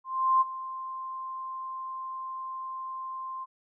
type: tone with ADSR envelope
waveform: sine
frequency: 1048 Hz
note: C6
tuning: 2 cents sharp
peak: -18 dBFS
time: 0.04-3.46 s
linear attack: 370 ms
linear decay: 24 ms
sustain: -16 dB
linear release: 31 ms
effects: none